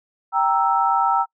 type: chord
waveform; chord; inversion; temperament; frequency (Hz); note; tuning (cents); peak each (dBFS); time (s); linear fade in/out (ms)
sine; E diminished; first; equal; 784 / 932.3 / 1318.5; G5 / Bb5 / E6; 0 / 0 / 0; -20; 0.32-1.26; 50
effects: noise-tail reverb RT60 0.1 s tail -26 dB re dry